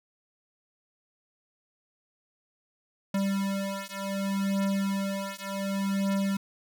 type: beating tone pair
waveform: square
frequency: 196 / 196.67 Hz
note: G3 / G3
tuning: 0 / +6 cents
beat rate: 0.67 Hz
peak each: -31 dBFS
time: 3.14-6.37 s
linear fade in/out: 5 ms
effects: none